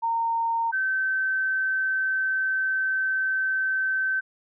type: tone pair in turn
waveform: sine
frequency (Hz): 919 / 1541.2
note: A#5 / G6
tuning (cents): -25 / -30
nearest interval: major sixth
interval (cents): 895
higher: second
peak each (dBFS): -22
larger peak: neither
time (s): 0.02-0.72 / 0.72-4.21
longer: second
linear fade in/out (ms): 20
effects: none